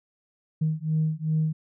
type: beating tone pair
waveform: sine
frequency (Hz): 155.56 / 158.16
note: D#3 / D#3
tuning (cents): 0 / +29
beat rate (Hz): 2.6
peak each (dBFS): -25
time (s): 0.61-1.53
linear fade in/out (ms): 10
effects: tanh soft clip ceiling -16 dBFS